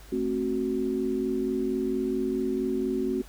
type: chord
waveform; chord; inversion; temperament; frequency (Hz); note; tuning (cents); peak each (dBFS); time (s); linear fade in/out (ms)
sine; F# diminished; first; just; 222 / 266.4 / 370; A3 / C4 / F#4; +16 / +31 / 0; -32 / -29 / -28; 0.12-3.22; 5
effects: added 50 Hz sine -47 dBFS peak until 3.28 s + pink hiss -52 dBFS RMS until 3.28 s